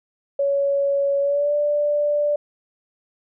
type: tone with pitch glide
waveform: sine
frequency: 560 to 587.8 Hz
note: C#5 to D5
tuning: +18 to +1 cents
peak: -17 dBFS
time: 0.39-2.36 s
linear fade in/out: 5 ms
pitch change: +83 cents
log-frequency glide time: 1.21-1.54 s
effects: none